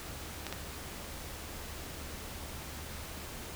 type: clicks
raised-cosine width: 0.2 ms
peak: -19 dBFS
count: 2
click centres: 0.467 / 0.526 s
effects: added 74 Hz sine -48 dBFS peak until 3.55 s + pink hiss -44 dBFS RMS until 3.55 s